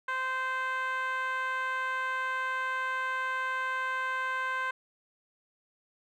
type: tone with band-pass filter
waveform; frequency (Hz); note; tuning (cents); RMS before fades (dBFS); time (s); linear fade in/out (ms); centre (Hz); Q
10% pulse; 519; C5; -14; -32; 0.08-4.71; 5; 1300; 4.4
effects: none